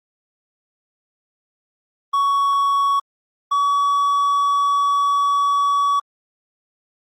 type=tone pair in turn; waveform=triangle; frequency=1118 / 1134.3 Hz; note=C#6 / C#6; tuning=+14 / +39 cents; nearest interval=unison; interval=25 cents; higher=second; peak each=-13 dBFS; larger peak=neither; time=2.13-3 / 3.51-6 s; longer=second; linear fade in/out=10 ms; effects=Opus 24 kbps